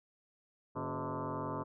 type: tone with frequency modulation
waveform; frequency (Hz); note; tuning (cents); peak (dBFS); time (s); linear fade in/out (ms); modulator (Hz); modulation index
sine; 370; F#4; 0; -35; 0.75-1.64; 20; 131; 6.2
effects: none